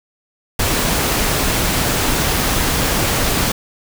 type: noise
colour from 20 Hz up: pink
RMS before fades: -17 dBFS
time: 0.59-3.52 s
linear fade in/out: 5 ms
effects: none

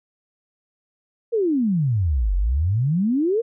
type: exponential two-way sweep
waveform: sine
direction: down then up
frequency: 484.6 to 43.65 to 484.6 Hz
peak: -17 dBFS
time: 1.32-3.42 s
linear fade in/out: 20 ms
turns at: 2.35 s
effects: none

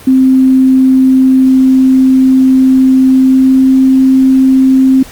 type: tone with pitch glide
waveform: sine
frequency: 261.6 to 263.4 Hz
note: C4 to C4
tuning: 0 to +12 cents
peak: -3 dBFS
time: 0.07-5.03 s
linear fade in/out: 5 ms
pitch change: +12 cents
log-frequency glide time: 3.2-3.67 s
effects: pink hiss -33 dBFS RMS until 5.11 s + Opus 32 kbps

